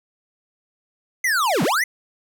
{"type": "linear two-way sweep", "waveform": "square", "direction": "down then up", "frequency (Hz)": [2093, 136.1, 2093], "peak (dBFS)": -18, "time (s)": [1.24, 1.84], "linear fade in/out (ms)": 5, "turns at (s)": 1.63, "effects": []}